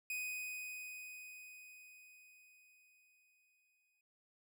45% pulse tone with exponential decay, 2497 Hz, D#7, 6 cents sharp, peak -38 dBFS, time 0.1-4.01 s, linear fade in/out 2 ms, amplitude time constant 850 ms, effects none

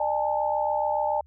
sine tone cluster, 600 / 821 / 888 Hz, D5 / G#5 / A5, +37 / -20 / +16 cents, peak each -27 dBFS, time 0-1.21 s, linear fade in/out 5 ms, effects added 74 Hz sine -52 dBFS peak until 1.26 s

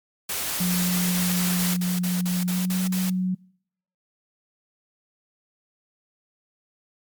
white noise, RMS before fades -28 dBFS, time 0.29-1.74 s, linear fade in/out 5 ms
sine tone with pitch glide, 179.3 to 184.45 Hz, F3 to F#3, +46 to -5 cents, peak -21 dBFS, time 0.6-3.35 s, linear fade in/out 10 ms, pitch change +49 cents, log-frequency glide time 2.43-2.8 s
white noise bursts, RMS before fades -32 dBFS, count 11, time 0.7-3.1 s, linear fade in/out 5 ms, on 180 ms, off 42 ms
effects noise-tail reverb RT60 0.7 s tail -26 dB re dry + MP3 96 kbps

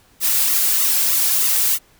blue noise with flanger, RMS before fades -17 dBFS, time 0.2-1.79 s, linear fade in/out 50 ms, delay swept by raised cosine 1.2 to 3.3 ms, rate 3.2 Hz, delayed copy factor -1, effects pink hiss -54 dBFS RMS until 1.99 s

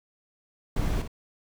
brown noise with echo, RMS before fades -26 dBFS, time 0.76-1.02 s, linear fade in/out 5 ms, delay 58 ms, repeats 1, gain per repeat -8 dB, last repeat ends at 1.078 s, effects none

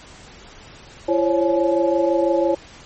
sine tone cluster, 338.5 / 539 / 565 / 853 Hz, E4 / C#5 / C#5 / G#5, +46 / -49 / +33 / +46 cents, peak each -19 / -20 / -21 / -26 dBFS, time 1.08-2.55 s, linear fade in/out 10 ms, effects pink hiss -43 dBFS RMS until 2.85 s + MP3 32 kbps

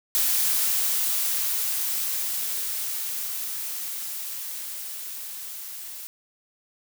blue noise with level ramp, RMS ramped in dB -22 to -38 dBFS, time 0.15-6.07 s, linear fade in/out 0 ms, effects none

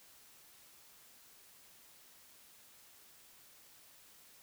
silence, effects white hiss -61 dBFS RMS until 4.42 s

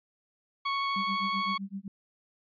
sawtooth tone with vibrato, 1108.7 Hz, C#6, in tune, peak -24 dBFS, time 0.65-1.58 s, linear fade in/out 10 ms, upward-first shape triangle, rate 12 Hz, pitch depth 9 cents each way
sine tone with tremolo, 196 Hz, G3, in tune, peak -32 dBFS, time 0.96-1.88 s, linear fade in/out 2 ms, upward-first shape sine, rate 7.8 Hz, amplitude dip 100%
effects resampled to 11025 Hz

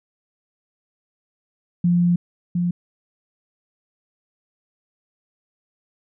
sine tone pair in turn, 174.61 / 175.31 Hz, F3 / F3, 0 / +7 cents, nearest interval unison, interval 7 cents, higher second, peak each -14 / -18 dBFS, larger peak first, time 1.84-2.16 / 2.55-2.71 s, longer first, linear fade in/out 5 ms, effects none

